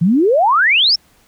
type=exponential sweep; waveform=sine; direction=up; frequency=155.56 to 5590 Hz; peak=-9 dBFS; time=0.01-0.96 s; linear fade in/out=10 ms; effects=pink hiss -53 dBFS RMS until 1.27 s